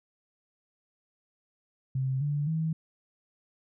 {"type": "tone with pitch steps", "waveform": "sine", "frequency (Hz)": [132.1, 145.8, 160.1], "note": ["C3", "D3", "D#3"], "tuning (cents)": [17, -12, 50], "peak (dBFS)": -26, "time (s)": [1.95, 2.73], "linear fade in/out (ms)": 5, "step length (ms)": 260, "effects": []}